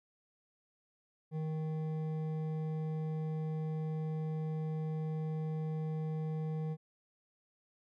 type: tone with hard clipping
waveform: triangle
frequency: 156.8 Hz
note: D#3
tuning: 14 cents sharp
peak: -36 dBFS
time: 1.31-6.77 s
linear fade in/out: 50 ms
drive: 13 dB
effects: none